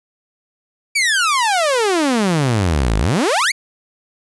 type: exponential two-way sweep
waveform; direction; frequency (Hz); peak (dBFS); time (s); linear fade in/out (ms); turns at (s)
sawtooth; down then up; 2365 to 49 to 2365; -10; 0.95-3.52; 10; 2.98
effects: resampled to 24000 Hz + 8-bit